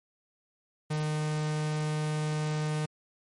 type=tone; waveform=45% pulse; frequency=152.9 Hz; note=D#3; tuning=30 cents flat; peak=-28 dBFS; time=0.9-2.86 s; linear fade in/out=10 ms; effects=MP3 48 kbps